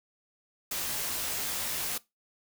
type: noise with comb filter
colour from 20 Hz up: white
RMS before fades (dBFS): -33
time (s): 0.71-1.98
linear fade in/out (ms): 5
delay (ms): 19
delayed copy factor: -0.75
effects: noise-tail reverb RT60 0.2 s tail -20 dB re dry